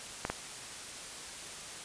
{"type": "clicks", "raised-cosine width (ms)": 0.5, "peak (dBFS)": -17, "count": 2, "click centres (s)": [0.251, 0.3], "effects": ["white hiss -44 dBFS RMS until 1.84 s", "resampled to 22050 Hz"]}